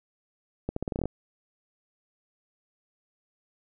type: accelerating click train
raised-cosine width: 2 ms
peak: -16 dBFS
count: 10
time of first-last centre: 0.69-1.056 s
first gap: 74 ms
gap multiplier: 0.84
effects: none